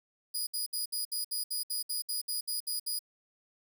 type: tone bursts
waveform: 15% pulse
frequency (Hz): 4921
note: D#8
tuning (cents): -20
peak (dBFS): -25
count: 14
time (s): 0.34-2.992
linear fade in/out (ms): 10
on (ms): 130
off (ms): 64
effects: none